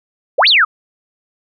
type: exponential two-way sweep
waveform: sine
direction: up then down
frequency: 434.9 to 4785 to 1162 Hz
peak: -7 dBFS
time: 0.38-0.65 s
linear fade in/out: 10 ms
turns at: 0.48 s
effects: none